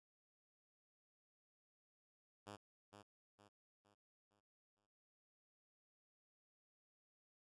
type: tone with echo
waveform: 5% pulse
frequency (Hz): 102.6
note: G#2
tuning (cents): -21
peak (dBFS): -40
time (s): 2.46-2.57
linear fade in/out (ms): 20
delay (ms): 460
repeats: 5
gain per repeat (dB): -7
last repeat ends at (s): 4.87
effects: resampled to 24000 Hz